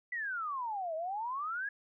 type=exponential two-way sweep; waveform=sine; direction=down then up; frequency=2001 to 622.3 to 1700 Hz; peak=-34 dBFS; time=0.12-1.69 s; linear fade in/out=5 ms; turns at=0.95 s; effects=none